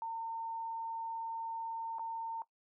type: tone with dropouts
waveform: sine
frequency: 909 Hz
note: A#5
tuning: 44 cents flat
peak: -36 dBFS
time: 0.02-2.42 s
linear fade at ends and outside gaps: 1 ms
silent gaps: 1.985-1.994 s
effects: noise-tail reverb RT60 0.1 s tail -17 dB re dry